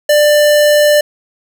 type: tone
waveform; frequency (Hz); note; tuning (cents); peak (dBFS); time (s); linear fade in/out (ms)
square; 593; D5; +17; -7; 0.09-1.01; 5
effects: 8-bit